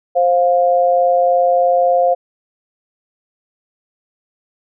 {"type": "tone pair together", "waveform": "sine", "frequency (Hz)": [527, 703.5], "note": ["C5", "F5"], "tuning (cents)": [12, 12], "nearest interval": "perfect fourth", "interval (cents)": 500, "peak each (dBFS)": -13, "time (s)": [0.15, 2.15], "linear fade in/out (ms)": 20, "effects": []}